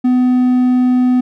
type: tone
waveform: triangle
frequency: 251 Hz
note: B3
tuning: 28 cents sharp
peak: -7 dBFS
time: 0.04-1.21 s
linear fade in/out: 10 ms
effects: none